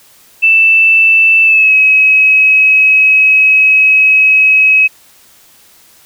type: tone with pitch glide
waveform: sine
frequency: 2651 to 2555 Hz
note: E7 to D#7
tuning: +9 to +45 cents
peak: -4 dBFS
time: 0.42-4.88 s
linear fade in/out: 20 ms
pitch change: -64 cents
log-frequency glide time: 1.43-1.74 s
effects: white hiss -44 dBFS RMS until 6.05 s